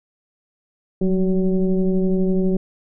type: tone with frequency modulation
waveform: sine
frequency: 185 Hz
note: F#3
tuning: in tune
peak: -15 dBFS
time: 1.01-2.57 s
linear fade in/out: 5 ms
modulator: 191 Hz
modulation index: 1.1
effects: none